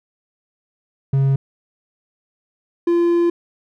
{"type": "tone pair in turn", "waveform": "triangle", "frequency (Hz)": [136.2, 343.4], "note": ["C#3", "F4"], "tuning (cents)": [-30, -29], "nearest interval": "octave + major third", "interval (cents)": 1601, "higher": "second", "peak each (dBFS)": -11, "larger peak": "neither", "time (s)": [[1.13, 1.36], [2.87, 3.3]], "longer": "second", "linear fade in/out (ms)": 5, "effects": []}